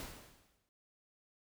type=noise with exponential decay; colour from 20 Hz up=pink; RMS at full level=-44 dBFS; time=0-0.69 s; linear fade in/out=0 ms; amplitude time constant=150 ms; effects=none